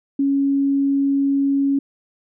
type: tone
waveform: sine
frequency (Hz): 277.2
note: C#4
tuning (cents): 0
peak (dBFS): -15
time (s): 0.19-1.79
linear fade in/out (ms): 5
effects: none